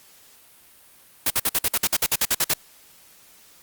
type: noise bursts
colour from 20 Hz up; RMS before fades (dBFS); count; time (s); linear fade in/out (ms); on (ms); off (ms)
white; -20; 14; 1.26-2.538; 5; 43; 52
effects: white hiss -52 dBFS RMS until 3.62 s + Opus 48 kbps